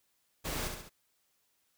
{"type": "noise with echo", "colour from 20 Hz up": "pink", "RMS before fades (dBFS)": -37, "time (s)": [0.44, 0.69], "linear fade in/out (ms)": 20, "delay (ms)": 69, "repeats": 3, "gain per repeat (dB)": -5, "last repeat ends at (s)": 0.897, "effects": ["white hiss -75 dBFS RMS until 1.77 s"]}